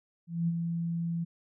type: tone with ADSR envelope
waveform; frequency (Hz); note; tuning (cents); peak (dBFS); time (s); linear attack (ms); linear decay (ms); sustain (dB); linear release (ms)
sine; 168.4; E3; +37; -24; 0.27-1.25; 210; 35; -5; 18
effects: none